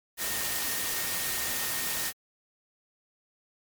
sine tone in noise, 1844 Hz, A#6, 19 cents flat, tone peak -40 dBFS, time 0.17-2.13 s, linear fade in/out 50 ms, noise white, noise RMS -31 dBFS, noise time 0.17-2.13 s, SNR -12 dB, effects MP3 96 kbps

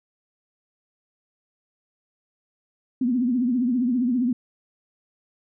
sine tone with vibrato, 246.9 Hz, B3, in tune, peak -19 dBFS, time 3.01-4.33 s, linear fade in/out 5 ms, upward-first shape triangle, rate 15 Hz, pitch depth 140 cents each way, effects none

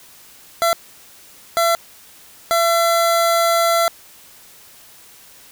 25% pulse tone bursts at uneven times, 675 Hz, E5, 41 cents sharp, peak -10 dBFS, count 3, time 0.62-0.73 / 1.57-1.75 / 2.51-3.88 s, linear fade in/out 0 ms, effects white hiss -45 dBFS RMS until 5.51 s

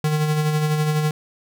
square tone with tremolo, 152.7 Hz, D#3, 32 cents flat, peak -17 dBFS, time 0.04-1.11 s, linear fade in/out 2 ms, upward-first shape sine, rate 12 Hz, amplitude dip 40%, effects none

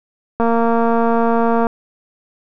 click train, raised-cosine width 1 ms, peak -4 dBFS, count 294, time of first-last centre 0.4-1.668 s, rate 231 Hz, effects none

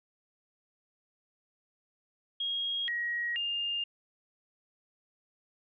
sine tone with pitch steps, 3271 / 1898 / 2813 Hz, G#7 / A#6 / F7, -27 / +31 / +12 cents, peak -30 dBFS, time 2.4-3.84 s, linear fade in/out 5 ms, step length 480 ms, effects none

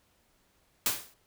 white noise with exponential decay, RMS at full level -24 dBFS, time 0.86-1.14 s, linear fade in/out 2 ms, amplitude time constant 60 ms, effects pink hiss -69 dBFS RMS until 1.26 s

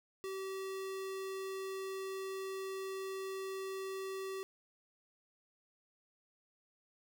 square tone, 384.2 Hz, G4, 35 cents flat, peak -40 dBFS, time 0.24-4.43 s, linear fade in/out 0 ms, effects none

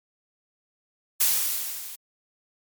blue noise with level ramp, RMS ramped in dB -19 to -39 dBFS, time 1.2-1.96 s, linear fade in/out 10 ms, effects MP3 96 kbps

